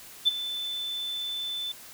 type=tone with ADSR envelope; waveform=sine; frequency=3520 Hz; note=A7; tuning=in tune; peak=-15 dBFS; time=0.25-1.72 s; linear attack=28 ms; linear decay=19 ms; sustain=-15 dB; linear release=5 ms; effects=tanh soft clip ceiling -12 dBFS + white hiss -47 dBFS RMS until 1.93 s